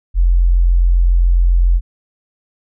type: tone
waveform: sine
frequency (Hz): 43.66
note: F1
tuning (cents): 0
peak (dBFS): -8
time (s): 0.14-1.81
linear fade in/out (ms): 50
effects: none